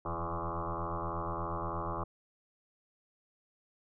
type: tone with frequency modulation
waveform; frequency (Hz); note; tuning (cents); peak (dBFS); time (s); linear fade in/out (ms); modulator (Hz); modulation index
sine; 587.3; D5; 0; -33; 0.05-2.04; 5; 83.3; 7.7
effects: none